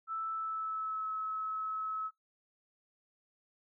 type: tone with pitch glide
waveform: sine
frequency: 1318.5 to 1292.1 Hz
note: E6 to E6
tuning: 0 to -35 cents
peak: -34 dBFS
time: 0.07-2.11 s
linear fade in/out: 50 ms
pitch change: -35 cents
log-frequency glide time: 0.31-1.1 s
effects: noise-tail reverb RT60 0.2 s tail -26 dB re dry